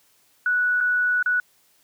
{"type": "tone with dropouts", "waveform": "sine", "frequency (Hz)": 1474, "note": "F#6", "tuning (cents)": -7, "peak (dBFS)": -18, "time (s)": [0.46, 1.4], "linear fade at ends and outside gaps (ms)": 2, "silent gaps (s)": [[0.805, 0.809], [1.227, 1.26]], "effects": ["white hiss -61 dBFS RMS until 1.83 s", "high-pass 80 Hz 12 dB/octave"]}